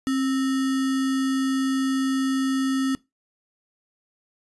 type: tone with sample-and-hold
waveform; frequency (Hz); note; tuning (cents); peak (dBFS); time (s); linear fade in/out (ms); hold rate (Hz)
sine; 266.5; C4; +32; -20; 0.07-2.95; 0; 1575
effects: noise-tail reverb RT60 0.2 s tail -21 dB re dry + resampled to 24000 Hz